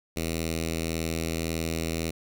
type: tone with notch filter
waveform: 5% pulse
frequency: 81.8 Hz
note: E2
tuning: 13 cents flat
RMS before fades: -30 dBFS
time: 0.16-2.11 s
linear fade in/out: 10 ms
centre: 930 Hz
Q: 0.52
effects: none